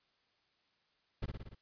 brown noise with echo, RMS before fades -35 dBFS, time 1.22-1.26 s, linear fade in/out 10 ms, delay 58 ms, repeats 5, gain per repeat -3 dB, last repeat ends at 1.55 s, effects white hiss -75 dBFS RMS until 1.61 s + resampled to 11025 Hz

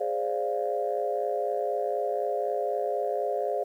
sine chord, D half-diminished seventh, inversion second, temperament equal, 415.3 / 523.3 / 587.3 / 698.5 Hz, Ab4 / C5 / D5 / F5, 0 / 0 / 0 / 0 cents, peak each -31 dBFS, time 0-3.64 s, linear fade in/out 10 ms, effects tanh soft clip ceiling -15 dBFS + 10-bit

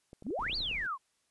clicks, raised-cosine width 2 ms, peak -35 dBFS, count 11, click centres 0.131 / 0.224 / 0.267 / 0.306 / 0.391 / 0.423 / 0.465 / 0.497 / 0.53 / 0.605 / 0.713 s
sine exponential two-way sweep, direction up then down, 166.8 to 4800 to 994 Hz, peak -32 dBFS, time 0.24-0.98 s, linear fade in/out 50 ms, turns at 0.56 s
brown noise, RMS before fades -46 dBFS, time 0.39-0.87 s, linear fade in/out 5 ms
effects white hiss -75 dBFS RMS until 1.3 s + resampled to 24000 Hz

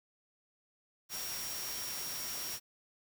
sine tone in noise, 5600 Hz, F8, 4 cents sharp, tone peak -42 dBFS, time 1.09-2.6 s, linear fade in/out 50 ms, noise white, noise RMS -41 dBFS, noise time 1.09-2.6 s, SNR -4 dB, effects none

